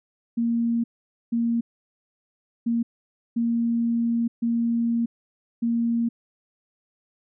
sine tone bursts at uneven times, 233.1 Hz, A#3, in tune, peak -20 dBFS, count 6, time 0.37-0.84 / 1.32-1.61 / 2.66-2.83 / 3.36-4.28 / 4.42-5.06 / 5.62-6.09 s, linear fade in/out 10 ms, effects none

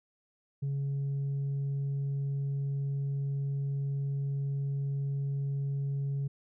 sine tone with tanh clipping, 139.1 Hz, C#3, 6 cents sharp, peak -30 dBFS, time 0.62-6.28 s, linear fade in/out 10 ms, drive 1 dB, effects none

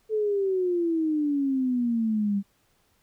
sine exponential sweep, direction down, 440 to 196 Hz, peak -22 dBFS, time 0.09-2.43 s, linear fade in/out 50 ms, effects pink hiss -67 dBFS RMS until 3.02 s

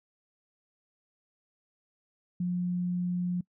sine tone, 178.1 Hz, F3, 34 cents sharp, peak -27 dBFS, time 2.4-3.41 s, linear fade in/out 5 ms, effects noise-tail reverb RT60 0.1 s tail -24 dB re dry

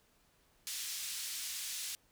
white band-pass noise, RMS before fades -41 dBFS, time 0.67-1.95 s, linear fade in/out 0 ms, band 2700 to 9400 Hz, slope 12 dB/octave, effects pink hiss -70 dBFS RMS until 2.11 s

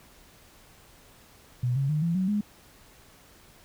sine tone with pitch steps, 123.47 / 137 / 152.01 / 168.66 / 187.15 / 207.7 Hz, B2 / C#3 / D#3 / E3 / F#3 / G#3, 0 / -20 / -40 / +40 / +20 / 0 cents, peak -23 dBFS, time 1.63-2.41 s, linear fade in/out 5 ms, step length 130 ms, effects pink hiss -55 dBFS RMS until 3.64 s

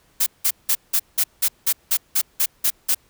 blue noise bursts, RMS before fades -18 dBFS, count 12, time 0.2-2.948 s, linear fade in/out 10 ms, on 64 ms, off 180 ms, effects pink hiss -59 dBFS RMS until 3.09 s

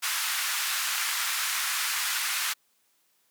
pink band-pass noise, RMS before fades -29 dBFS, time 0.02-2.54 s, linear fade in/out 20 ms, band 1200 to 16000 Hz, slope 24 dB/octave, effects white hiss -69 dBFS RMS until 3.3 s + high-pass 150 Hz 12 dB/octave

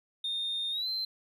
triangle tone with pitch glide, 3655 to 4103 Hz, A#7 to C8, -35 to -35 cents, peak -28 dBFS, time 0.24-1.05 s, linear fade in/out 5 ms, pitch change +200 cents, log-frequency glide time 0.71-0.88 s, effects tanh soft clip ceiling -27 dBFS

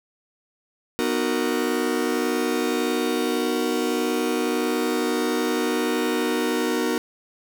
45% pulse chord, B major seventh, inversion none, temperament just, 246.9 / 308.7 / 370.4 / 463 Hz, B3 / D#4 / F#4 / A#4, 0 / -14 / +2 / -12 cents, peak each -27 dBFS, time 0.99-6.98 s, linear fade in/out 0 ms, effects 9-bit

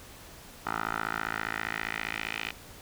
10% pulse tone with band-pass filter sweep, 55 Hz, A1, in tune, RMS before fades -34 dBFS, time 0.65-2.52 s, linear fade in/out 20 ms, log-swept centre 1200 to 2600 Hz, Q 2.8, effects pink hiss -49 dBFS RMS until 2.81 s

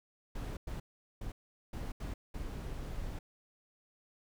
brown noise bursts at uneven times, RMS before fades -40 dBFS, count 6, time 0.35-0.57 / 0.67-0.8 / 1.21-1.32 / 1.73-1.92 / 2-2.14 / 2.34-3.19 s, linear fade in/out 5 ms, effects none

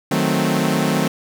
sawtooth chord, D# diminished seventh, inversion none, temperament equal, 155.56 / 185 / 220 / 261.6 Hz, D#3 / F#3 / A3 / C4, 0 / 0 / 0 / 0 cents, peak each -18 dBFS, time 0.11-1.08 s, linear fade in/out 5 ms, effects none

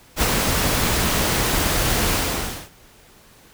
pink noise with ADSR envelope, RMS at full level -18 dBFS, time 0.16-2.7 s, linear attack 58 ms, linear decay 47 ms, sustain -2 dB, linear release 560 ms, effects pink hiss -50 dBFS RMS until 3.53 s

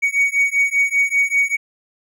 triangle beating tone pair, 2240 / 2245.1 Hz, C#7 / C#7, +18 / +21 cents, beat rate 5.1 Hz, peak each -16 dBFS, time 0.02-1.57 s, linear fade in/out 20 ms, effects none

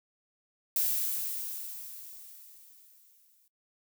violet noise with exponential decay, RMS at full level -27 dBFS, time 0.76-3.48 s, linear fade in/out 2 ms, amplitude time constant 590 ms, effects noise-tail reverb RT60 0.1 s tail -20 dB re dry

